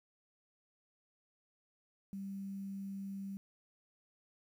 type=tone with quantisation; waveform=sine; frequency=196 Hz; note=G3; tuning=in tune; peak=-40 dBFS; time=2.13-3.37 s; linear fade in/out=0 ms; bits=11; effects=none